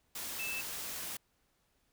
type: tone in noise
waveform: sine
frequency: 2637 Hz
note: E7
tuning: in tune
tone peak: -37 dBFS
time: 0.39-0.61 s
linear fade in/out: 5 ms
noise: white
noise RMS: -41 dBFS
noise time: 0.15-1.17 s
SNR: +1 dB
effects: pink hiss -75 dBFS RMS until 1.92 s